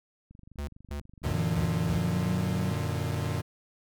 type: click train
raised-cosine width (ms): 5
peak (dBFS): -38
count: 36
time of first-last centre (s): 0.31-1.756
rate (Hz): 24.2
type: tone bursts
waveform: square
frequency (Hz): 72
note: D2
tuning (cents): -34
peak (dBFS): -33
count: 5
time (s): 0.58-1.98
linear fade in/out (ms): 5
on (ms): 96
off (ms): 230
type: chord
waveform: 40% pulse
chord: Gb augmented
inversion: none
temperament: equal with one note detuned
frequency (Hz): 92.5 / 116.54 / 149.57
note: Gb2 / Bb2 / D3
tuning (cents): 0 / 0 / +32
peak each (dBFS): -32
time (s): 1.23-3.42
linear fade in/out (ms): 20
type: tone with pitch glide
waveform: sine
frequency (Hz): 166.5 to 184.74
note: E3 to F#3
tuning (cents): +18 to -2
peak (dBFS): -28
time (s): 1.35-2.72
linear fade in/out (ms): 2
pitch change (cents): +180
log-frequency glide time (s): 1.73-2.51
effects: none